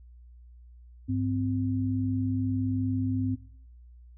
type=tone pair together; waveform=sine; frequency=101.5 / 258.7 Hz; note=G#2 / C4; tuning=-39 / -19 cents; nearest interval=octave + major third; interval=1620 cents; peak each=-28 / -28 dBFS; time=1.08-3.36 s; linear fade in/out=20 ms; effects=noise-tail reverb RT60 0.7 s tail -21 dB re dry + added 60 Hz sine -48 dBFS peak until 4.17 s

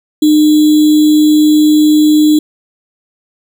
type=tone with sample-and-hold; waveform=sine; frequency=304 Hz; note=D#4; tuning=40 cents flat; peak=-4 dBFS; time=0.22-2.39 s; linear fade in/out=5 ms; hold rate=3675 Hz; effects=none

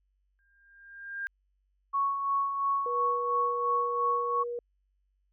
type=tone with exponential growth; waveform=sine; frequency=1602 Hz; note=G6; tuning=37 cents sharp; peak=-30 dBFS; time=0.39-1.27 s; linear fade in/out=0 ms; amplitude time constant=190 ms
type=tone with tremolo; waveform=sine; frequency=1108.7 Hz; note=C#6; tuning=in tune; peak=-24 dBFS; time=1.93-4.44 s; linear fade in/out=20 ms; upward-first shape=sine; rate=2.9 Hz; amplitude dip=50%
type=tone with pitch glide; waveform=sine; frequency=483.6 to 478.9 Hz; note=B4 to A#4; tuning=-36 to +47 cents; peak=-32 dBFS; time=2.86-4.59 s; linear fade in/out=2 ms; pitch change=-17 cents; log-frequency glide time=3.04-4.05 s
effects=added 48 Hz sine -70 dBFS peak until 5.32 s

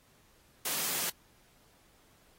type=high-pass noise; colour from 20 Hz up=white; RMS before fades=-33 dBFS; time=0.65-1.1 s; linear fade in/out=5 ms; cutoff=130 Hz; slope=96 dB/octave; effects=pink hiss -65 dBFS RMS until 2.38 s + AAC 48 kbps

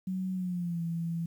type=tone with pitch glide; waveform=sine; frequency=186.7 to 167.29 Hz; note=F#3 to E3; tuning=+16 to +26 cents; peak=-30 dBFS; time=0.07-1.26 s; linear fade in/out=5 ms; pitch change=-190 cents; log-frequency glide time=0.33-0.82 s; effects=10-bit

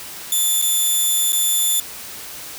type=tone with dropouts; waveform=5% pulse; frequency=3520 Hz; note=A7; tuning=in tune; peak=-8 dBFS; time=0.32-1.8 s; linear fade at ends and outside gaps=2 ms; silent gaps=0.616-0.623 / 1.322-1.329 s; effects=white hiss -34 dBFS RMS until 2.58 s

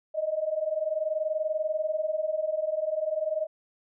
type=tone pair together; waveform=sine; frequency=609.6 / 630 Hz; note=D#5 / D#5; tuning=-36 / +21 cents; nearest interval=minor second; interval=57 cents; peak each=-30 / -28 dBFS; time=0.14-3.47 s; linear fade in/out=20 ms; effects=none

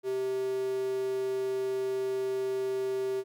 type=tone with high-pass filter; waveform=square; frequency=129.7 Hz; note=C3; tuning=15 cents flat; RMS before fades=-31 dBFS; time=0.03-3.24 s; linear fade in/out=50 ms; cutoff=390 Hz; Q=6.7; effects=none

